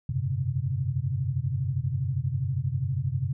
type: tone cluster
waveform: sine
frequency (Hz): 91.1 / 101.2 / 128.6 / 141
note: F#2 / G#2 / C3 / C#3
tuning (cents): -26 / -44 / -30 / +30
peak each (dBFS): -33 / -33 / -28 / -31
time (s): 0.09-3.33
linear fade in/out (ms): 5
effects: none